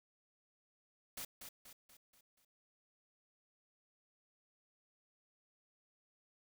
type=noise with echo; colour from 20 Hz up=white; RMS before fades=-45 dBFS; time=1.17-1.25 s; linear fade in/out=5 ms; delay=240 ms; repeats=5; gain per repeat=-6 dB; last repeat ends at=2.45 s; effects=none